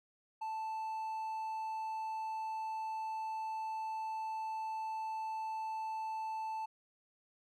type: tone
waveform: triangle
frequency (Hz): 880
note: A5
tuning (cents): 0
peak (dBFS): -35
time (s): 0.41-6.66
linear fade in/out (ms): 10
effects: none